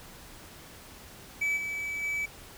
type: tone with level steps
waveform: triangle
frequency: 2297 Hz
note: D7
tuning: 39 cents flat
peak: -24 / -30 / -27 dBFS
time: 1.41-2.26 s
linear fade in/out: 10 ms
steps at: 1.56 / 2.02 s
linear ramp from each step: 20 ms
effects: pink hiss -49 dBFS RMS until 2.57 s